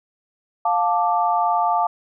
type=chord; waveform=sine; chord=D minor; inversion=first; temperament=just; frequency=704.8 / 881 / 1174.7 Hz; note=F5 / A5 / D6; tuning=+16 / +2 / 0 cents; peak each=-20 / -20 / -23 dBFS; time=0.65-1.87 s; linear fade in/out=5 ms; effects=none